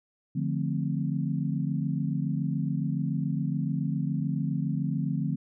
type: chord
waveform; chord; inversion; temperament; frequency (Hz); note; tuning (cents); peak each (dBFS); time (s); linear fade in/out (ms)
sine; D minor seventh; none; equal with one note detuned; 147.51 / 174.61 / 220 / 261.6; D3 / F3 / A3 / C4; +8 / 0 / 0 / 0; -29 / -31 / -34 / -34; 0.35-5.36; 10
effects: none